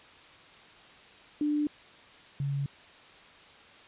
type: tone pair in turn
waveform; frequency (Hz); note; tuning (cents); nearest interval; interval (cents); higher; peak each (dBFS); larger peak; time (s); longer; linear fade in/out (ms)
sine; 296.8 / 140.07; D4 / C#3; +18 / +18; octave + minor second; 1300; first; -25 / -28; first; 1.41-1.67 / 2.4-2.66; neither; 2
effects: white hiss -53 dBFS RMS until 3.87 s + resampled to 8000 Hz